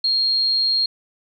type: tone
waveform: sine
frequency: 4240 Hz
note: C8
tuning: 22 cents sharp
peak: -16 dBFS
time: 0.04-0.86 s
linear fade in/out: 5 ms
effects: none